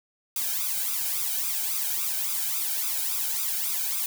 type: noise with flanger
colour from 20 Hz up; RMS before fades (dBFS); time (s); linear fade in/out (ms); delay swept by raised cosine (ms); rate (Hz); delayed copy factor
blue; -28; 0.36-4.06; 2; 0.81 to 1.33; 3.6; +0.95
effects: none